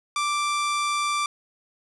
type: tone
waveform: sawtooth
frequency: 1174.7 Hz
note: D6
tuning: in tune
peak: -19 dBFS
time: 0.16-1.26 s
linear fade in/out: 2 ms
effects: resampled to 24000 Hz + 10-bit